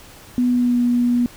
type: tone with pitch glide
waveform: sine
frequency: 246.9 to 242.4 Hz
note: B3 to B3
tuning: 0 to -32 cents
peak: -14 dBFS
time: 0.38-1.26 s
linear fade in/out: 0 ms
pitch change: -32 cents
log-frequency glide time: 0.48-0.81 s
effects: pink hiss -43 dBFS RMS until 1.36 s